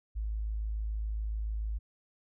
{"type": "tone", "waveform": "sine", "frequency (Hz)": 53.5, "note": "A1", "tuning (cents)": -48, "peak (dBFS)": -31, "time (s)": [0.15, 1.79], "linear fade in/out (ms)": 20, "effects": []}